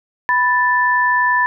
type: tone pair together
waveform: sine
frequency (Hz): 988.8 / 1760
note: B5 / A6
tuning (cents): +2 / 0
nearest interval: minor seventh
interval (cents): 998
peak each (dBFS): -15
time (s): 0.29-1.46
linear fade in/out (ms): 0
effects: none